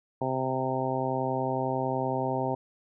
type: harmonic tone with a mistuned harmonic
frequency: 130.81 Hz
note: C3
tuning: in tune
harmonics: 1 / 2 / 3 / 4 / 5 / 6 / 7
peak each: -34 / -34 / -34 / -34 / -34 / -34 / -34 dBFS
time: 0.21-2.55 s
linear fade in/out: 5 ms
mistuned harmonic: 1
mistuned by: +16 cents
effects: none